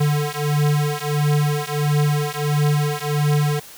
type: beating tone pair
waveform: square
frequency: 146.83 / 148.33 Hz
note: D3 / D3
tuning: 0 / +18 cents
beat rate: 1.5 Hz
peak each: -21 dBFS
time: 0-3.6 s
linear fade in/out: 10 ms
effects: white hiss -41 dBFS RMS until 3.77 s